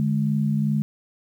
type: tone pair together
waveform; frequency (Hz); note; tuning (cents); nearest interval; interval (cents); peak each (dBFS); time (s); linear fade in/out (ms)
sine; 147.79 / 210.4; D3 / G#3; +11 / +23; tritone; 612; -22; 0-0.82; 0
effects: 9-bit